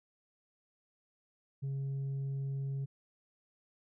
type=tone; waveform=sine; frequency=136.9 Hz; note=C#3; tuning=21 cents flat; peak=-31 dBFS; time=1.62-2.86 s; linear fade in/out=20 ms; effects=tanh soft clip ceiling -33 dBFS